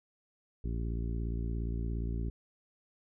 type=harmonic tone; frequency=57.2 Hz; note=A#1; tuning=32 cents flat; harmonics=1 / 2 / 3 / 4 / 5 / 6 / 7; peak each=-33 / -39 / -43 / -45 / -47 / -49 / -50 dBFS; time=0.64-2.3 s; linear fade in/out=5 ms; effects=none